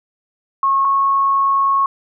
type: tone pair in turn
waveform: sine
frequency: 1090 / 1097.6 Hz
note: C#6 / C#6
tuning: -29 / -17 cents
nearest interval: unison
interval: 12 cents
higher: second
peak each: -12 dBFS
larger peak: neither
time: 0.63-0.85 / 0.85-1.86 s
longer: second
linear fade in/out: 2 ms
effects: none